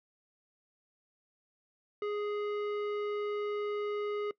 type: tone with tanh clipping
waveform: sine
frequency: 415.3 Hz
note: G#4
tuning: in tune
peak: -34 dBFS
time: 2.02-4.31 s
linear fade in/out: 2 ms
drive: 17 dB
effects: noise-tail reverb RT60 0.1 s tail -21 dB re dry + low-pass 3000 Hz 12 dB/octave